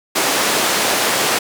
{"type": "band-pass noise", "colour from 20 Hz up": "pink", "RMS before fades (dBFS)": -17, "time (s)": [0.15, 1.39], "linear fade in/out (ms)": 10, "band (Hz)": [370, 12000], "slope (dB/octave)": 12, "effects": []}